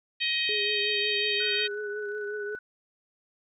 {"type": "harmonic tone", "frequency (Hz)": 628, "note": "D#5", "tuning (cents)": 16, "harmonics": [3, 4, 5, 6, 7], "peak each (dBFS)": [-33, -30, -31, -32, -35], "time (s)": [0.2, 1.68], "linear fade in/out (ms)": 20}
{"type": "tone with vibrato", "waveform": "sine", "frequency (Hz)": 415.3, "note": "G#4", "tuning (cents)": 0, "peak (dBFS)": -32, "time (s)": [0.49, 2.55], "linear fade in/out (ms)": 0, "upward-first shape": "triangle", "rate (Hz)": 5.5, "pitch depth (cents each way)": 43}
{"type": "tone with tremolo", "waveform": "sine", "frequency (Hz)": 1487, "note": "F#6", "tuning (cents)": 8, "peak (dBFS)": -35, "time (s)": [1.4, 2.59], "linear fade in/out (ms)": 5, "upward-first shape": "square", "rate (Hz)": 16, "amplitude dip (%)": 25}
{"effects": []}